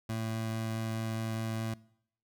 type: tone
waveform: 25% pulse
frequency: 111.9 Hz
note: A2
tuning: 30 cents sharp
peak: -29 dBFS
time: 0.09-1.74 s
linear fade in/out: 5 ms
effects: noise-tail reverb RT60 0.7 s tail -22 dB re dry